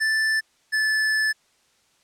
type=tone pair in turn; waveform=square; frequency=1760 / 1740.8 Hz; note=A6 / A6; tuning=0 / -19 cents; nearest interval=unison; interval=19 cents; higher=first; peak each=-20 dBFS; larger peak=neither; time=0-0.41 / 0.72-1.33 s; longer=second; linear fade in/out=20 ms; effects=white hiss -63 dBFS RMS until 2.03 s + low-pass 8000 Hz 12 dB/octave